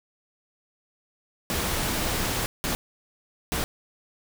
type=noise bursts at uneven times; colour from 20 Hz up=pink; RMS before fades=-27 dBFS; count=3; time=1.5-2.46 / 2.64-2.75 / 3.52-3.64 s; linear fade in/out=0 ms; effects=none